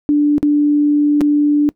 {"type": "tone with dropouts", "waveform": "sine", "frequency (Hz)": 293.7, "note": "D4", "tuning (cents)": 0, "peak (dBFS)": -9, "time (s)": [0.09, 1.69], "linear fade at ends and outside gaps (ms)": 0, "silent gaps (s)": [[0.381, 0.429], [1.208, 1.214]], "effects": ["noise-tail reverb RT60 0.1 s tail -22 dB re dry"]}